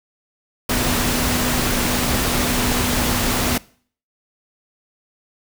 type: tone in noise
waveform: sine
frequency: 245.9 Hz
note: B3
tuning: 7 cents flat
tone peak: -25 dBFS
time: 0.69-3.58 s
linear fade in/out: 5 ms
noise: pink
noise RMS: -20 dBFS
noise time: 0.69-3.58 s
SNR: -8 dB
effects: noise-tail reverb RT60 0.5 s tail -22 dB re dry